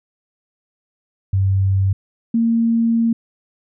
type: tone pair in turn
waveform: sine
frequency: 96.6 / 229.8 Hz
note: G2 / A#3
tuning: -25 / -25 cents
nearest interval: octave + minor third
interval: 1500 cents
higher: second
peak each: -13 dBFS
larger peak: neither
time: 1.33-1.93 / 2.34-3.13 s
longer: second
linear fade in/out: 5 ms
effects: none